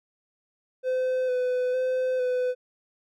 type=tone with vibrato; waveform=triangle; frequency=507 Hz; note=B4; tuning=45 cents sharp; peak=-21 dBFS; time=0.83-2.55 s; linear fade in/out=50 ms; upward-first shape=square; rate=1.1 Hz; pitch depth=18 cents each way; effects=none